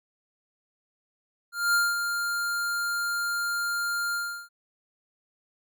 square tone with ADSR envelope, 1400 Hz, F6, 4 cents sharp, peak -20 dBFS, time 1.52-4.49 s, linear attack 220 ms, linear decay 210 ms, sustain -7 dB, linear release 350 ms, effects none

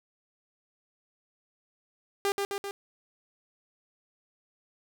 sawtooth tone with echo, 399.6 Hz, G4, 33 cents sharp, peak -21 dBFS, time 2.25-2.32 s, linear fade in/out 0 ms, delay 130 ms, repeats 3, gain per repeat -3 dB, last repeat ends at 2.71 s, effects none

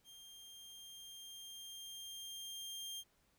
sawtooth tone with level ramp, 3196 Hz, G7, 33 cents sharp, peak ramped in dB -52 to -40 dBFS, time 0.04-3.04 s, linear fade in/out 50 ms, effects pink hiss -75 dBFS RMS until 3.38 s

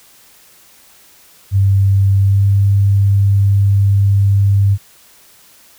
sine tone with pitch glide, 98 to 99.43 Hz, G2 to G2, 0 to +25 cents, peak -8 dBFS, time 1.51-4.78 s, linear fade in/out 50 ms, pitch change +25 cents, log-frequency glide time 2.2-2.46 s, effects white hiss -46 dBFS RMS until 5.78 s

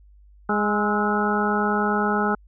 harmonic tone with a mistuned harmonic, 207.7 Hz, G#3, in tune, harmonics 1 / 2 / 3 / 4 / 5 / 6 / 7, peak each -24 / -26 / -33 / -26 / -33 / -26 / -28 dBFS, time 0.49-2.35 s, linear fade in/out 5 ms, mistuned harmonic 6, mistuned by +67 cents, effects added 50 Hz sine -48 dBFS peak until 2.47 s

